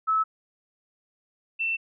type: tone pair in turn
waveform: sine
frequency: 1300 / 2682 Hz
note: E6 / E7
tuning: -24 / +29 cents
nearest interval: octave + minor second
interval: 1253 cents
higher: second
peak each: -20 / -24 dBFS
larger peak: first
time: 0.07-0.24 / 1.59-1.77 s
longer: second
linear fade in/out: 20 ms
effects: none